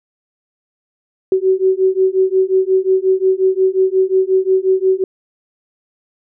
sine beating tone pair, 375.3 / 380.9 Hz, F#4 / G4, +25 / -50 cents, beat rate 5.6 Hz, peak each -14 dBFS, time 1.32-5.04 s, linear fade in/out 2 ms, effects none

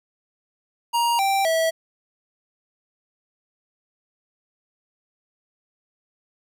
square tone with pitch steps, 942 / 783 / 650.9 Hz, A#5 / G5 / E5, +18 / -2 / -22 cents, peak -19 dBFS, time 0.93-1.71 s, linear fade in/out 20 ms, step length 260 ms, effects none

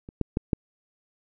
clicks, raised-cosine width 3 ms, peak -27 / -11 / -11 / -9 dBFS, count 4, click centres 0.089 / 0.213 / 0.371 / 0.532 s, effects none

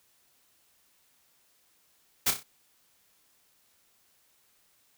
white noise with echo, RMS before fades -24 dBFS, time 2.26-2.31 s, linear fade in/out 10 ms, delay 31 ms, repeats 4, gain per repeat -7 dB, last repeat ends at 2.434 s, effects white hiss -67 dBFS RMS until 4.97 s

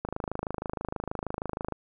click train, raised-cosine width 1 ms, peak -17 dBFS, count 45, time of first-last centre 0.05-1.723 s, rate 26.3 Hz, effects none

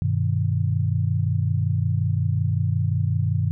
sine chord, G augmented, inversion none, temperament equal, 98 / 123.47 / 155.56 Hz, G2 / B2 / D#3, 0 / 0 / 0 cents, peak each -22 / -24 / -25 dBFS, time 0.02-3.51 s, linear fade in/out 0 ms, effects none

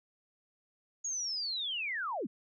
sine linear sweep, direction down, 6740 to 164.81 Hz, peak -33 dBFS, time 1.04-2.27 s, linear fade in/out 10 ms, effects none

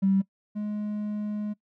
triangle tone pair in turn, 193.8 / 209.6 Hz, G3 / G#3, -20 / +16 cents, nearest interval minor second, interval 136 cents, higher second, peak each -15 / -26 dBFS, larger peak first, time 0.02-0.22 / 0.55-1.54 s, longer second, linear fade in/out 20 ms, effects noise-tail reverb RT60 0.1 s tail -22 dB re dry + tanh soft clip ceiling -17 dBFS

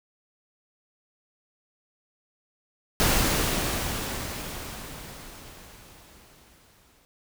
pink noise with exponential decay, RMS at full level -21 dBFS, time 3-7.05 s, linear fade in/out 0 ms, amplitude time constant 880 ms, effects none

